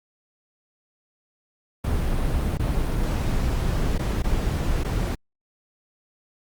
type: noise with dropouts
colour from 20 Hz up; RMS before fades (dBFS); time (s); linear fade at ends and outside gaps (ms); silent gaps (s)
brown; -23; 1.84-5.15; 5; 2.574-2.595 / 3.98-3.991 / 4.223-4.24 / 4.835-4.846
effects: Opus 32 kbps